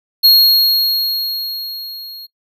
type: tone with level ramp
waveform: square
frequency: 4285 Hz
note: C8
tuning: 40 cents sharp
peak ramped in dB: -5 to -31 dBFS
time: 0.23-2.27 s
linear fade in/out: 20 ms
effects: noise-tail reverb RT60 0.1 s tail -21 dB re dry